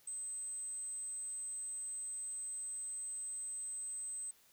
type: tone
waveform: sine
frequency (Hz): 8200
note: C9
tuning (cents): -36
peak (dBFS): -40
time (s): 0.07-4.31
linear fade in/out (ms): 5
effects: white hiss -67 dBFS RMS until 4.52 s